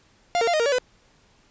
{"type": "tone with pitch steps", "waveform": "45% pulse", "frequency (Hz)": [701, 460, 694, 619, 466.3, 568, 502], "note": ["F5", "A#4", "F5", "D#5", "A#4", "C#5", "B4"], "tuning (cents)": [6, -23, -11, -9, 1, 42, 28], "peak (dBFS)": -19, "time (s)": [0.35, 0.784], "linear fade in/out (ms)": 0, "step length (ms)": 62, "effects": ["pink hiss -59 dBFS RMS until 1.5 s", "resampled to 16000 Hz"]}